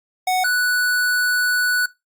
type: tone pair in turn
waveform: square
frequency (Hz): 740 / 1480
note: F#5 / F#6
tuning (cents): 0 / 0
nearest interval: octave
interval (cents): 1200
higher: second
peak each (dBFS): -17 / -17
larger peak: neither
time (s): 0.27-0.44 / 0.44-1.86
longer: second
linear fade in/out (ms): 5
effects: noise-tail reverb RT60 0.2 s tail -19 dB re dry + Opus 48 kbps